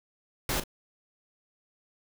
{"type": "noise with echo", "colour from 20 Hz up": "pink", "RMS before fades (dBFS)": -29, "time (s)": [0.49, 0.6], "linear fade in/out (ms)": 2, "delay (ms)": 38, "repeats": 1, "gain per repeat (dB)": -12, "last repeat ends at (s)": 0.638, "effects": []}